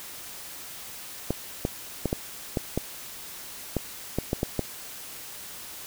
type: clicks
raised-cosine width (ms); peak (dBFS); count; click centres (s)
2; -11; 11; 1.306 / 1.651 / 2.057 / 2.129 / 2.572 / 2.776 / 3.767 / 4.186 / 4.331 / 4.431 / 4.593
effects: white hiss -41 dBFS RMS until 5.86 s